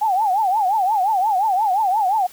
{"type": "tone with vibrato", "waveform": "sine", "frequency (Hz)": 805, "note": "G5", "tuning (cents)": 46, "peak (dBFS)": -15, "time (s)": [0.01, 2.27], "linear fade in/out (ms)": 10, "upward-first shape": "triangle", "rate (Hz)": 5.7, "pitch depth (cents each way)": 220, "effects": ["white hiss -45 dBFS RMS until 2.32 s"]}